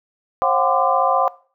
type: tone cluster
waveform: sine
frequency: 536 / 718 / 773 / 1026 / 1184 Hz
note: C5 / F5 / G5 / C6 / D6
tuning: +42 / +48 / -24 / -34 / +14 cents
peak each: -21 dBFS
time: 0.42-1.28 s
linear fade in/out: 0 ms
effects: noise-tail reverb RT60 0.4 s tail -20 dB re dry